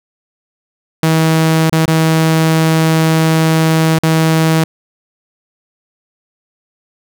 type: tone with dropouts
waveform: sawtooth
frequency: 160.5 Hz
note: E3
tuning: 46 cents flat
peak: -5 dBFS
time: 1.03-4.64 s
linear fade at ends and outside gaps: 2 ms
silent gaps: 1.697-1.725 / 1.856-1.879 / 3.987-4.034 s
effects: none